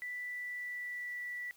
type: tone with pitch glide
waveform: sine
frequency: 1975.5 to 1959.6 Hz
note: B6 to B6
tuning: 0 to -14 cents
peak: -38 dBFS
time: 0.02-1.51 s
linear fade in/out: 0 ms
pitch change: -14 cents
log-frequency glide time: 0.18-1.2 s
effects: white hiss -64 dBFS RMS until 1.56 s